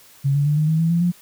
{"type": "tone with pitch steps", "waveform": "sine", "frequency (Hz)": [138.59, 143.39, 148.37, 153.51, 158.83, 164.34, 170.03, 175.93], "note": ["C#3", "D3", "D3", "D#3", "D#3", "E3", "F3", "F3"], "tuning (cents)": [0, -41, 18, -23, 36, -5, -46, 13], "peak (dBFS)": -15, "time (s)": [0.24, 1.12], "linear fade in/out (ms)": 20, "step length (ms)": 110, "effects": ["white hiss -49 dBFS RMS until 1.21 s"]}